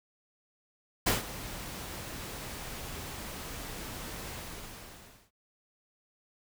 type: noise with ADSR envelope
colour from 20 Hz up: pink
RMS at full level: -25 dBFS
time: 1.06-5.31 s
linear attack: 11 ms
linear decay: 150 ms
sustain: -16 dB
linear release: 1000 ms
effects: noise-tail reverb RT60 0.1 s tail -25 dB re dry